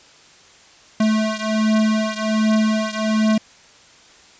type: beating tone pair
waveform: square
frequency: 216.8 / 218.1 Hz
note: A3 / A3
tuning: -25 / -15 cents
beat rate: 1.3 Hz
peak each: -19 / -21 dBFS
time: 1-3.38 s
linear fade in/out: 5 ms
effects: white hiss -48 dBFS RMS until 4.39 s + resampled to 16000 Hz